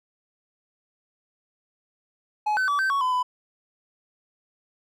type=tone with pitch steps; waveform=triangle; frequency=846 / 1520 / 1149 / 1550 / 1113 / 1012 / 1000 Hz; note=G#5 / F#6 / D6 / G6 / C#6 / B5 / B5; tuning=+32 / +46 / -38 / -20 / +7 / +42 / +21 cents; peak=-19 dBFS; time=2.46-3.23 s; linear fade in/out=10 ms; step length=110 ms; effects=none